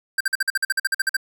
square tone bursts, 1573 Hz, G6, 6 cents sharp, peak -18 dBFS, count 14, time 0.18-1.168 s, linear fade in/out 5 ms, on 26 ms, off 48 ms, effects none

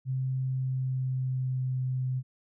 sine tone with pitch glide, 130.81 to 128.86 Hz, C3 to C3, 0 to -26 cents, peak -27 dBFS, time 0.05-2.23 s, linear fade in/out 50 ms, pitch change -26 cents, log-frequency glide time 0.4-1.73 s, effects none

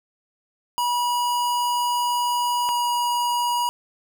square tone pair in turn, 969 / 963.5 Hz, B5 / B5, -33 / -43 cents, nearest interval unison, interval 10 cents, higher first, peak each -21 dBFS, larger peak neither, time 0.78-2.69 / 2.69-3.69 s, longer first, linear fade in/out 0 ms, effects none

